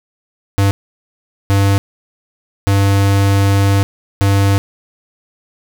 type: tone bursts at uneven times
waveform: square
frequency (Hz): 99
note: G2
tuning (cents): +18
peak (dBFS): -10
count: 4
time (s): 0.58-0.71 / 1.5-1.78 / 2.67-3.83 / 4.21-4.58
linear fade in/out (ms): 0
effects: none